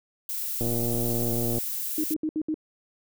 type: noise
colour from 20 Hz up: violet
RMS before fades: -31 dBFS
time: 0.29-2.14 s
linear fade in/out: 2 ms
type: click train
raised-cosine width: 2 ms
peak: -17 dBFS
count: 116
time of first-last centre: 0.61-1.585 s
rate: 118 Hz
type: tone bursts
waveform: sine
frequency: 311.1 Hz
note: D#4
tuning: in tune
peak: -24 dBFS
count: 5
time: 1.98-2.543 s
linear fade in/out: 2 ms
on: 59 ms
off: 67 ms
effects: none